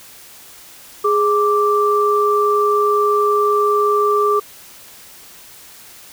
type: tone pair together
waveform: sine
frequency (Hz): 415.3 / 1173.6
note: G#4 / D6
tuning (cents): 0 / -2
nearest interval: octave + tritone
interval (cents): 1798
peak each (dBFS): -15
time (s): 1.04-4.4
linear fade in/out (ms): 10
effects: white hiss -41 dBFS RMS until 6.12 s